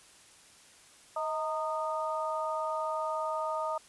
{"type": "tone cluster", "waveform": "sine", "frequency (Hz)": [632, 919, 1234], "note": ["D#5", "A#5", "D#6"], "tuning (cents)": [27, -25, -15], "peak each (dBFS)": [-34, -35, -35], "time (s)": [1.16, 3.78], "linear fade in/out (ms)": 5, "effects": ["white hiss -57 dBFS RMS until 3.88 s", "resampled to 24000 Hz"]}